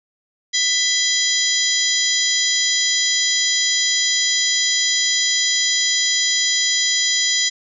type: harmonic tone with a mistuned harmonic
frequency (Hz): 996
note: B5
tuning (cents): +14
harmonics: 2 / 3 / 4 / 5 / 6 / 7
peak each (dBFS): -23 / -23 / -23 / -23 / -23 / -23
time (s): 0.53-7.5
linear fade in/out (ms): 20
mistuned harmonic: 3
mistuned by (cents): +140
effects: none